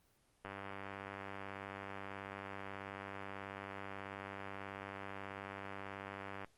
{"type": "click train", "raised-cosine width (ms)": 0.5, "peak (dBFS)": -30, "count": 591, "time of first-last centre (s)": [0.45, 6.446], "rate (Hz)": 98.4, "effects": ["pink hiss -73 dBFS RMS until 6.57 s", "Opus 32 kbps"]}